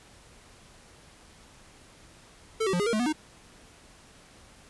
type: tone with pitch steps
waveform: square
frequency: 443.4 / 382.7 / 176.4 / 410.9 / 466.4 / 215 / 243.8 / 308.5 Hz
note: A4 / G4 / F3 / G#4 / A#4 / A3 / B3 / D#4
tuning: +13 / -42 / +18 / -18 / +1 / -40 / -22 / -15 cents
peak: -25 dBFS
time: 2.6-3.128 s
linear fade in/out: 10 ms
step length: 66 ms
effects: pink hiss -54 dBFS RMS until 4.69 s + resampled to 24000 Hz